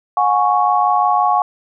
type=chord; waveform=sine; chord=F# suspended second; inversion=none; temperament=equal with one note detuned; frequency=724.8 / 830.6 / 1108.7 Hz; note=F#5 / G#5 / C#6; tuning=-36 / 0 / 0 cents; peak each=-16 dBFS; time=0.17-1.42 s; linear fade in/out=2 ms; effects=none